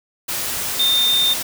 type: tone in noise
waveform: sine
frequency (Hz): 3625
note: A#7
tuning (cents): -49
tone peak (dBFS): -14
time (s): 0.79-1.34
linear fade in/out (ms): 10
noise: white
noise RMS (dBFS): -24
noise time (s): 0.28-1.43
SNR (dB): +7
effects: none